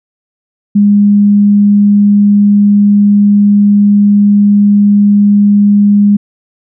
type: tone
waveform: sine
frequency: 204.3 Hz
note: G#3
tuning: 28 cents flat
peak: -3 dBFS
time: 0.75-6.17 s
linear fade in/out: 10 ms
effects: none